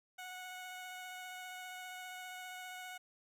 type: tone with vibrato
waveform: 15% pulse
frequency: 735 Hz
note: F#5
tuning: 12 cents flat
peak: -39 dBFS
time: 0.18-2.98 s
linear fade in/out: 10 ms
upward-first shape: sine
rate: 15 Hz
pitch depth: 11 cents each way
effects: none